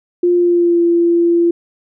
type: tone with pitch glide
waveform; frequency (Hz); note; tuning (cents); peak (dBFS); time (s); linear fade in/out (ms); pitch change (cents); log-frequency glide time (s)
sine; 352 to 341.6; F4 to F4; +14 to -38; -9; 0.23-1.51; 5; -52; 0.34-0.82
effects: none